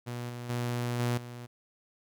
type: tone with level steps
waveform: sawtooth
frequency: 121 Hz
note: B2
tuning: 35 cents flat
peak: -31 / -34 / -26 / -23 / -37 dBFS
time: 0.06-1.47 s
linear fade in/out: 20 ms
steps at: 0.29 / 0.49 / 0.99 / 1.17 s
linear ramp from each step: 10 ms
effects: none